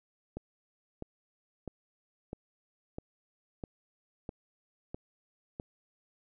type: click train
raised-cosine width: 2 ms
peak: -25 dBFS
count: 9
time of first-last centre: 0.37-5.599 s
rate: 1.53 Hz
effects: none